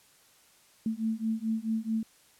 sine beating tone pair, 220 / 224.6 Hz, A3 / A3, 0 / +36 cents, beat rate 4.6 Hz, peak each -31 dBFS, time 0.86-2.03 s, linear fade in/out 2 ms, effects white hiss -61 dBFS RMS until 2.39 s + low-pass 12000 Hz 12 dB/octave

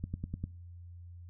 click train, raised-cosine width 5 ms, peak -23 dBFS, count 5, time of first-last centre 0.04-0.44 s, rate 10 Hz, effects noise-tail reverb RT60 0.5 s tail -23 dB re dry + added 87 Hz sine -46 dBFS peak until 1.29 s

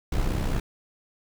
brown noise with amplitude modulation, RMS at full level -22 dBFS, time 0.12-0.6 s, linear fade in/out 5 ms, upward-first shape sine, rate 65.8 Hz, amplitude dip 60%, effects none

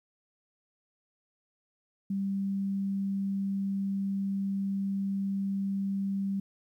sine tone, 196.2 Hz, G3, 2 cents sharp, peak -28 dBFS, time 2.1-6.4 s, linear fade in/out 5 ms, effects 11-bit

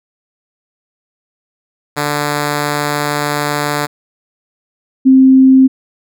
5% pulse / sine tone pair in turn, 146.83 / 263.2 Hz, D3 / C4, 0 / +10 cents, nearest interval minor seventh, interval 1010 cents, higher second, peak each -3 dBFS, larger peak neither, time 1.96-3.87 / 5.05-5.68 s, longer first, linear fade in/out 20 ms, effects none

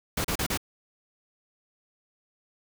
pink noise bursts, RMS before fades -28 dBFS, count 4, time 0.17-0.575 s, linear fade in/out 5 ms, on 75 ms, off 35 ms, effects none

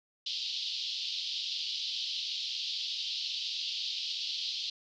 white band-pass noise, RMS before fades -36 dBFS, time 0.26-4.7 s, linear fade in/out 5 ms, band 3000 to 4800 Hz, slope 48 dB/octave, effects none

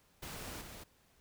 pink noise with level steps, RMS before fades -45 / -50 dBFS, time 0.22-0.84 s, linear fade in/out 10 ms, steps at 0.61 s, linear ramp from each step 5 ms, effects pink hiss -69 dBFS RMS until 1.2 s

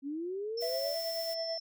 sine linear sweep, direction up, 267.5 to 600 Hz, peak -34 dBFS, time 0.02-0.97 s, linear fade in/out 50 ms
sine tone, 5340 Hz, E8, 22 cents sharp, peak -37 dBFS, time 0.57-1.6 s, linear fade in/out 10 ms
blue noise, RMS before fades -46 dBFS, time 0.6-1.35 s, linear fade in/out 20 ms
triangle tone with tremolo, 659.3 Hz, E5, in tune, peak -31 dBFS, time 0.62-1.58 s, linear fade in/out 5 ms, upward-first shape sine, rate 9.2 Hz, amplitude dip 45%
effects none

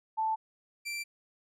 sine / sawtooth tone pair in turn, 880 / 2349 Hz, A5 / D7, 0 / 0 cents, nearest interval octave + perfect fourth, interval 1700 cents, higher second, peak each -27 / -31 dBFS, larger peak first, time 0.17-0.36 / 0.85-1.04 s, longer neither, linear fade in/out 20 ms, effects low-pass 12000 Hz 12 dB/octave

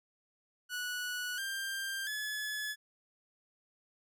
sawtooth tone with pitch steps, 1472 / 1586.8 / 1710.5 Hz, F#6 / G6 / A6, -9 / +21 / -49 cents, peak -32 dBFS, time 0.69-2.76 s, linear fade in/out 50 ms, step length 690 ms, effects none

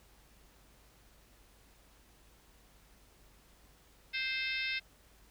harmonic tone, 523.3 Hz, C5, in tune, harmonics 3 / 4 / 5 / 6 / 7 / 8 / 9 / 10, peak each -42 / -37 / -38 / -48 / -41 / -47 / -49 / -46 dBFS, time 4.13-4.8 s, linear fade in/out 20 ms, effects added 50 Hz sine -64 dBFS peak until 5.3 s + pink hiss -64 dBFS RMS until 5.3 s

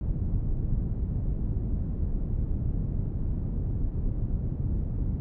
pink low-pass noise, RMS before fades -28 dBFS, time 0.01-5.2 s, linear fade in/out 0 ms, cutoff 160 Hz, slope 12 dB/octave, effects none

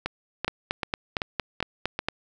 two click trains, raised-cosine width 0.3 ms, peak -9 / -11 dBFS, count 8 / 6, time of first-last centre 0.48-2.086 / 0.06-1.991 s, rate 4.36 / 2.59 Hz, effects none

